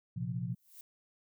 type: chord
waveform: sine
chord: Bb suspended second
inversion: none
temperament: equal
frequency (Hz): 116.54 / 130.81 / 174.61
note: Bb2 / C3 / F3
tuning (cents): 0 / 0 / 0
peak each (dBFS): -38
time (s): 0.16-0.55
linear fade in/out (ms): 10
type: noise with exponential growth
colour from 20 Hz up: violet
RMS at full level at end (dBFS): -48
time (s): 0.49-0.81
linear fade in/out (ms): 2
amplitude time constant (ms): 68
effects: none